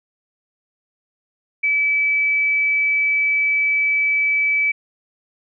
sine tone, 2300 Hz, D7, 37 cents flat, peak -15 dBFS, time 1.63-4.72 s, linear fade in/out 10 ms, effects none

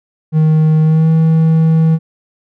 triangle tone with pitch glide, 156.5 to 160.9 Hz, D#3 to E3, +10 to -42 cents, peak -5 dBFS, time 0.32-1.99 s, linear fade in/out 50 ms, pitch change +48 cents, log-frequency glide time 0.82-1.09 s, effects none

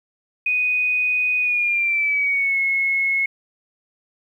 sine tone with pitch glide, 2489 to 2179 Hz, D#7 to C#7, 0 to -30 cents, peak -17 dBFS, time 0.46-3.26 s, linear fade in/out 5 ms, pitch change -230 cents, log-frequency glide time 1.39-2.59 s, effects 9-bit

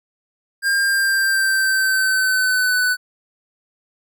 square tone with pitch glide, 1603 to 1495.7 Hz, G6 to F#6, +38 to +18 cents, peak -16 dBFS, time 0.62-2.97 s, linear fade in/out 50 ms, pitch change -120 cents, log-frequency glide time 0.78-2.83 s, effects none

